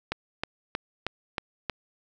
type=click train; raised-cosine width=0.3 ms; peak=-12 dBFS; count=6; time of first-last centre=0.12-1.697 s; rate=3.17 Hz; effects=none